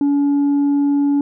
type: tone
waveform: sine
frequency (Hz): 284.6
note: C#4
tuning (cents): +46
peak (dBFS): -10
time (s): 0.01-1.21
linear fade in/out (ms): 2
effects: tanh soft clip ceiling -12 dBFS